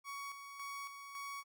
30% pulse tone with tremolo, 1121 Hz, C#6, 19 cents sharp, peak -40 dBFS, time 0.04-1.44 s, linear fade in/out 50 ms, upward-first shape square, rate 1.8 Hz, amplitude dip 50%, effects none

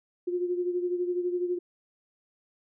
sine beating tone pair, 354.5 / 366.5 Hz, F4 / F#4, +26 / -16 cents, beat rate 12 Hz, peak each -27 / -34 dBFS, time 0.27-1.59 s, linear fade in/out 10 ms, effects none

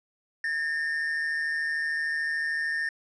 triangle tone pair together, 1661.2 / 1814.6 Hz, G#6 / A#6, 0 / -47 cents, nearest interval major second, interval 153 cents, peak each -34 / -25 dBFS, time 0.44-2.89 s, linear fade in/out 2 ms, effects resampled to 22050 Hz

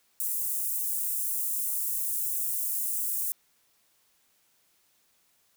white high-pass noise, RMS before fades -30 dBFS, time 0.2-3.32 s, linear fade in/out 0 ms, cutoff 8600 Hz, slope 24 dB/octave, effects white hiss -68 dBFS RMS until 5.56 s

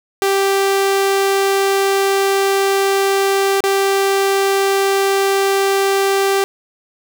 sawtooth tone with dropouts, 392 Hz, G4, in tune, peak -9 dBFS, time 0.22-6.44 s, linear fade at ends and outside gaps 0 ms, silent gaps 3.605-3.639 s, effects 8-bit

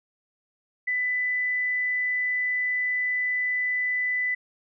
sine tone, 1995 Hz, B6, 17 cents sharp, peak -23 dBFS, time 0.87-4.35 s, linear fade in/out 10 ms, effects none

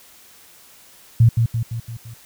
sine tone with echo, 115.4 Hz, A#2, 17 cents flat, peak -8 dBFS, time 1.2-1.29 s, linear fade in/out 5 ms, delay 170 ms, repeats 5, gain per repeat -5 dB, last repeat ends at 2.14 s, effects white hiss -48 dBFS RMS until 2.25 s

